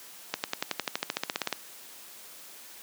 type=accelerating click train; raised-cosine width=0.2 ms; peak=-10 dBFS; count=17; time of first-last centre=0.34-1.527 s; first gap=99 ms; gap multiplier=0.96; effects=white hiss -48 dBFS RMS until 2.82 s + high-pass 200 Hz 12 dB/octave